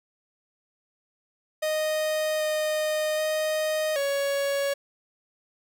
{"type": "tone with pitch steps", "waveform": "45% pulse", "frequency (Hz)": [620, 616, 621, 559], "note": ["D#5", "D#5", "D#5", "C#5"], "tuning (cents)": [-6, -17, -3, 14], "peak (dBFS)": -24, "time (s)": [1.62, 4.74], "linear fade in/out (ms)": 10, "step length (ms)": 780, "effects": ["10-bit"]}